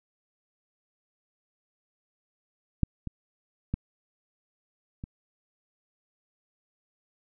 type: clicks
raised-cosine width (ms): 5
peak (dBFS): -10 / -21 / -15 / -24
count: 4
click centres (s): 2.833 / 3.073 / 3.74 / 5.039
effects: none